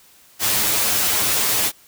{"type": "noise with comb filter", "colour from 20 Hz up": "white", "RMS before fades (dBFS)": -19, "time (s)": [0.39, 1.72], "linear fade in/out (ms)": 50, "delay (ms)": 9.4, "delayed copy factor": 0.95, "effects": ["white hiss -51 dBFS RMS until 1.87 s"]}